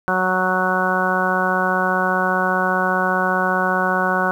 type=harmonic tone; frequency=185 Hz; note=F#3; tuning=in tune; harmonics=1 / 2 / 3 / 4 / 5 / 6 / 7 / 8; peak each=-25 / -27 / -25 / -24 / -26 / -24 / -27 / -21 dBFS; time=0.08-4.31 s; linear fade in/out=0 ms; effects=8-bit